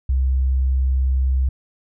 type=tone; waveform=sine; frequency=65.41 Hz; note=C2; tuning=in tune; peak=-15 dBFS; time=0.09-1.49 s; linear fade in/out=5 ms; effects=none